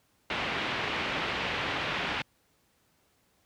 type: low-pass noise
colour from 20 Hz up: white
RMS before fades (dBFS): -32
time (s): 0.3-2.22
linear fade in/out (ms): 2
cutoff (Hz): 3100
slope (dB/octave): 24
effects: pink hiss -69 dBFS RMS until 3.45 s + high-pass 60 Hz 12 dB/octave